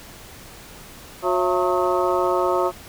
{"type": "harmonic tone with a mistuned harmonic", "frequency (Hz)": 181.5, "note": "F#3", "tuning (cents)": -33, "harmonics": [2, 3, 4, 5, 6, 7], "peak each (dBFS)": [-22, -24, -25, -26, -27, -27], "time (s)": [1.22, 2.72], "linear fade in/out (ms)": 50, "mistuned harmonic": 4, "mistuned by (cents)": -130, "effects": ["pink hiss -42 dBFS RMS until 2.88 s"]}